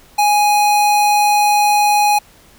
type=tone; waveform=square; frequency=830.6 Hz; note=G#5; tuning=in tune; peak=-11 dBFS; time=0.18-2.19 s; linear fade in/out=10 ms; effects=pink hiss -47 dBFS RMS until 2.58 s